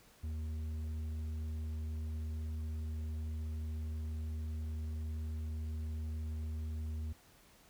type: tone with tanh clipping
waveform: sine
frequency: 78.3 Hz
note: D#2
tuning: 11 cents sharp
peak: -38 dBFS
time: 0.23-7.13 s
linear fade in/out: 10 ms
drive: 7 dB
effects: pink hiss -63 dBFS RMS until 7.69 s